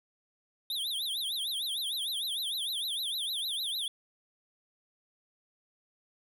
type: tone with vibrato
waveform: square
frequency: 3555 Hz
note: A7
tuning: 17 cents sharp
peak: -32 dBFS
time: 0.7-3.88 s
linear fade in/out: 2 ms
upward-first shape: triangle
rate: 6.6 Hz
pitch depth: 260 cents each way
effects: none